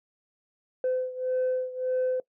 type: beating tone pair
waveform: sine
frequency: 510 / 511.7 Hz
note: C5 / C5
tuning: -44 / -39 cents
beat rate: 1.7 Hz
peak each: -26 / -29 dBFS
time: 0.84-2.2 s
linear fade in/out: 2 ms
effects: noise-tail reverb RT60 0.1 s tail -21 dB re dry + tanh soft clip ceiling -21 dBFS